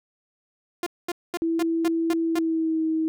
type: tone bursts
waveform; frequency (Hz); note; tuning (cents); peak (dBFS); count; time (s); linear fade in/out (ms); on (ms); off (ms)
sawtooth; 349.2; F4; 0; -21; 7; 0.83-2.388; 2; 34; 220
type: tone with pitch glide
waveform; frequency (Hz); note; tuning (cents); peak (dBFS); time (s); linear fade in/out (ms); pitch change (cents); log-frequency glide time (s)
sine; 329.6 to 318.9; E4 to D#4; 0 to +43; -21; 1.42-3.08; 0; -57; 2.23-2.83
effects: none